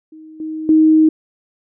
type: tone with level steps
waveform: sine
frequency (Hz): 314.1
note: D#4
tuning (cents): +16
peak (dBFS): -35 / -22 / -7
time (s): 0.12-1.09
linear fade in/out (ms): 5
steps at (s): 0.4 / 0.69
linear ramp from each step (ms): 2
effects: none